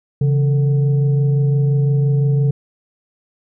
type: tone with frequency modulation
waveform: sine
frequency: 138.59 Hz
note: C#3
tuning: in tune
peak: -12 dBFS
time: 0.21-2.51 s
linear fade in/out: 5 ms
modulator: 303 Hz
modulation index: 0.38
effects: none